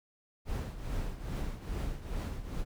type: noise with tremolo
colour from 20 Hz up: brown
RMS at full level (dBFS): -33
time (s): 0.45-2.65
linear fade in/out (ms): 50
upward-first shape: triangle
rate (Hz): 2.4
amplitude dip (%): 75
effects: none